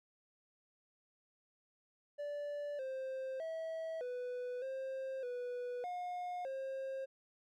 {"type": "tone with pitch steps", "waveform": "triangle", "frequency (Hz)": [582, 526, 648, 495.5, 530, 491.4, 717, 534], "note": ["D5", "C5", "E5", "B4", "C5", "B4", "F5", "C5"], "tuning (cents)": [-16, 9, -30, 6, 22, -9, 45, 35], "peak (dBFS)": -37, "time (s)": [2.18, 7.06], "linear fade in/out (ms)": 20, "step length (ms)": 610, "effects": []}